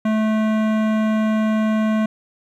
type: tone with hard clipping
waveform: sine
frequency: 217.4 Hz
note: A3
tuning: 21 cents flat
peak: -18 dBFS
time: 0.05-2.06 s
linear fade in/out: 5 ms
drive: 17 dB
effects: none